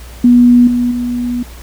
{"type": "tone with level steps", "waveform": "sine", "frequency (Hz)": 243.3, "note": "B3", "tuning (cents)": -26, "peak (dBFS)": [-3, -10, -14], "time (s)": [0.24, 1.43], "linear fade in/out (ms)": 5, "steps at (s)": [0.67, 0.91], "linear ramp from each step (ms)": 5, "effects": ["added 60 Hz sine -30 dBFS peak until 1.62 s", "pink hiss -37 dBFS RMS until 1.62 s"]}